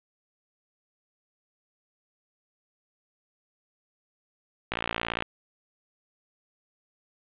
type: click train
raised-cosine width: 0.3 ms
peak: -11 dBFS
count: 30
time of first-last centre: 4.72-5.223 s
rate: 57.6 Hz
effects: resampled to 8000 Hz + 7-bit